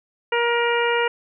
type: harmonic tone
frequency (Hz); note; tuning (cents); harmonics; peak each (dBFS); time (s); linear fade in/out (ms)
472.8; A#4; +24; 1 / 2 / 3 / 4 / 5 / 6; -21 / -24 / -26 / -27 / -28 / -29; 0.32-1.08; 5
effects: none